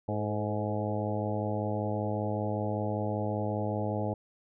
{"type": "harmonic tone with a mistuned harmonic", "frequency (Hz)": 105.2, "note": "G#2", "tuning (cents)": 23, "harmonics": [1, 2, 3, 4, 5, 6, 7, 8], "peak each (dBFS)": [-33, -36, -38, -39, -37, -38, -41, -40], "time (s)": [0.08, 4.14], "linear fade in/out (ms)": 5, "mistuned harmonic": 4, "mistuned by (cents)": 42, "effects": []}